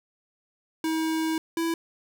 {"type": "tone pair in turn", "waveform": "square", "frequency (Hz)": [320, 331.1], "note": ["D#4", "E4"], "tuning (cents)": [49, 8], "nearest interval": "minor second", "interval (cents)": 59, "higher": "second", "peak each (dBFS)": -25, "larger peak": "neither", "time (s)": [[0.84, 1.38], [1.57, 1.74]], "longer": "first", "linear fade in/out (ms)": 2, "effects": []}